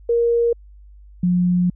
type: tone pair in turn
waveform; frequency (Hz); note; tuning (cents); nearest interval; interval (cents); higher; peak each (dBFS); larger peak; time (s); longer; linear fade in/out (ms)
sine; 469.6 / 178.46; A#4 / F3; +13 / +38; octave + perfect fourth; 1675; first; -14; neither; 0.09-0.53 / 1.23-1.7; second; 5
effects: added 50 Hz sine -41 dBFS peak until 1.75 s